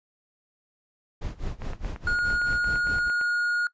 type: noise with tremolo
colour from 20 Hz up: brown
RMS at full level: -30 dBFS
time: 1.21-3.09 s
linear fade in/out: 10 ms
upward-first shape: sine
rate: 4.8 Hz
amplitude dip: 90%
type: click train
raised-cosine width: 0.5 ms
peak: -24 dBFS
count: 15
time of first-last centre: 1.62-3.213 s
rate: 8.79 Hz
type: tone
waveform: triangle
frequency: 1436 Hz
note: F6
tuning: 48 cents sharp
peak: -20 dBFS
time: 2.07-3.67 s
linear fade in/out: 2 ms
effects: noise-tail reverb RT60 0.1 s tail -21 dB re dry + resampled to 16000 Hz